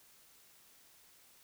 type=silence; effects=white hiss -63 dBFS RMS until 1.43 s